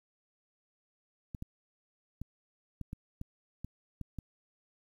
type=clicks; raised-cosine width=5 ms; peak=-27 dBFS; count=9; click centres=1.348 / 1.424 / 2.216 / 2.813 / 2.931 / 3.214 / 3.646 / 4.013 / 4.187 s; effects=10-bit